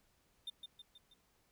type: tone with echo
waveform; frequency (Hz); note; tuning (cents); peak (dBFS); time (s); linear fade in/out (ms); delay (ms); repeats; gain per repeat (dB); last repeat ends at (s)
triangle; 3600; A7; +39; -39; 0.47-0.5; 5; 160; 4; -5; 1.14
effects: pink hiss -74 dBFS RMS until 1.51 s